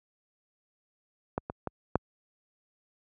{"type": "clicks", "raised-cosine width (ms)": 1, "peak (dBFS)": [-15, -20, -18, -9], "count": 4, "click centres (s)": [1.379, 1.499, 1.673, 1.956], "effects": ["high-pass 60 Hz 12 dB/octave"]}